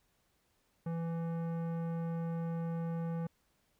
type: tone with tanh clipping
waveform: sine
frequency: 166.5 Hz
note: E3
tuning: 18 cents sharp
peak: -36 dBFS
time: 0.86-3.27 s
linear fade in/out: 5 ms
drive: 15 dB
effects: pink hiss -75 dBFS RMS until 3.79 s